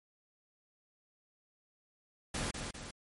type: noise with echo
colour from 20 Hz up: pink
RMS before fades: -36 dBFS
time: 2.34-2.51 s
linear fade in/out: 5 ms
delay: 200 ms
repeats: 2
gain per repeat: -5 dB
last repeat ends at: 2.91 s
effects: MP3 48 kbps